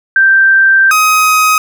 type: tone pair in turn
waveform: sine / 30% pulse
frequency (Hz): 1568 / 1260.1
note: G6 / D#6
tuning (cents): 0 / +22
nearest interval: major third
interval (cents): 378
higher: first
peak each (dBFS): -4 / -4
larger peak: neither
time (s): 0.16-0.91 / 0.91-1.58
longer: first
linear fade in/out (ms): 2
effects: none